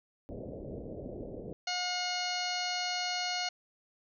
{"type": "low-pass noise", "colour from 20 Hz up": "white", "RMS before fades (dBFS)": -42, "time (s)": [0.29, 1.53], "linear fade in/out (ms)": 0, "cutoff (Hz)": 580, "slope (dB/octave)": 48}
{"type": "harmonic tone", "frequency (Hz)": 720, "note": "F#5", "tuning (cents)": -47, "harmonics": [1, 2, 3, 4, 5, 6, 7, 8, 9], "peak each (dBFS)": [-37, -41, -40, -40, -48, -36, -45, -44, -46], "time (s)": [1.67, 3.49], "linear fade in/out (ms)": 5}
{"effects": []}